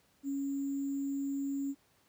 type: tone with sample-and-hold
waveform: sine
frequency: 277.2 Hz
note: C#4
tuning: in tune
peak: -32 dBFS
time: 0.23-1.75 s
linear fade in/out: 50 ms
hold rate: 7350 Hz
effects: pink hiss -69 dBFS RMS until 2.08 s + high-pass 80 Hz 12 dB/octave